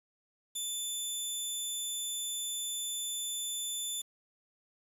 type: tone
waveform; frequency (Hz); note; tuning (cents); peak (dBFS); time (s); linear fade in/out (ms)
15% pulse; 3520; A7; 0; -27; 0.55-4.02; 10
effects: resampled to 32000 Hz + 9-bit